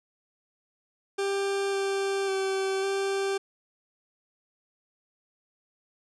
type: tone with pitch steps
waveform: 40% pulse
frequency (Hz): 395.2 / 392.4 / 385.9 / 391.8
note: G4 / G4 / G4 / G4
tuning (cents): +14 / +2 / -27 / -1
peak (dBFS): -25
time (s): 1.18-3.38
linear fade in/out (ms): 10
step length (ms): 550
effects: resampled to 22050 Hz + 11-bit